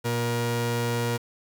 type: tone pair together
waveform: sawtooth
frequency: 118.5 / 237 Hz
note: A#2 / A#3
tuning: +29 / +29 cents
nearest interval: octave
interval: 1200 cents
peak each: -22 dBFS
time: 0.04-1.18 s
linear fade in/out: 20 ms
effects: 8-bit